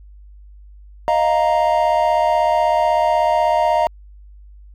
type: chord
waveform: triangle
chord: Eb suspended second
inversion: none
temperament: equal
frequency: 622.3 / 698.5 / 932.3 Hz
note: Eb5 / F5 / Bb5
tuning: 0 / 0 / 0 cents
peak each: -16 dBFS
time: 1.08-3.87 s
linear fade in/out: 0 ms
effects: added 50 Hz sine -39 dBFS peak until 4.74 s